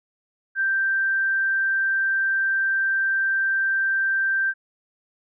sine tone, 1570 Hz, G6, 2 cents sharp, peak -19 dBFS, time 0.55-4.54 s, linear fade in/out 50 ms, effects none

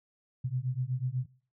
sine beating tone pair, 123.47 / 131.57 Hz, B2 / C3, 0 / +10 cents, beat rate 8.1 Hz, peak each -33 / -32 dBFS, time 0.44-1.26 s, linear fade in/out 10 ms, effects noise-tail reverb RT60 0.4 s tail -19 dB re dry

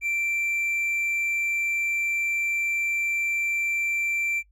triangle tone, 2349 Hz, D7, in tune, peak -22 dBFS, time 0.01-4.43 s, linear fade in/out 50 ms, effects noise-tail reverb RT60 0.1 s tail -25 dB re dry + added 50 Hz sine -57 dBFS peak until 4.51 s

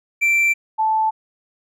triangle / sine tone pair in turn, 2346 / 875.7 Hz, D7 / A5, -2 / -8 cents, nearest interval octave + perfect fourth, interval 1706 cents, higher first, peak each -12 / -15 dBFS, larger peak first, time 0.21-0.54 / 0.78-1.11 s, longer neither, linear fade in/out 20 ms, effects none

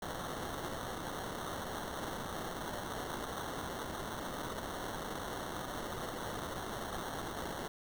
white noise with sample-and-hold, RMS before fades -41 dBFS, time 0.02-7.68 s, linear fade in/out 5 ms, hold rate 2450 Hz, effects none

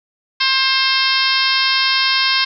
harmonic tone, 530 Hz, C5, 22 cents sharp, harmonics 2 / 3 / 4 / 5 / 6 / 7 / 8 / 9 / 10, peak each -22 / -22 / -22 / -22 / -22 / -22 / -22 / -22 / -22 dBFS, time 0.4-2.45 s, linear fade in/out 10 ms, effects none

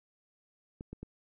clicks, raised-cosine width 3 ms, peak -29 dBFS, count 3, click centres 0.809 / 0.93 / 1.03 s, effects none

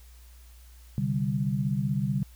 sine chord, C suspended second, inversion none, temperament equal, 130.81 / 146.83 / 196 Hz, C3 / D3 / G3, 0 / 0 / 0 cents, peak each -29 dBFS, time 0.98-2.23 s, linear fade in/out 0 ms, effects added 60 Hz sine -48 dBFS peak until 2.35 s + white hiss -59 dBFS RMS until 2.35 s

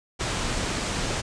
pink low-pass noise, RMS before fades -28 dBFS, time 0.19-1.22 s, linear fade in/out 20 ms, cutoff 8800 Hz, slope 48 dB/octave, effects none

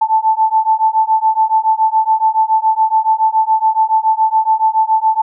sine beating tone pair, 876 / 883.1 Hz, A5 / A5, -8 / +6 cents, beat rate 7.1 Hz, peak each -13 dBFS, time 0.01-5.22 s, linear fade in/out 10 ms, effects none

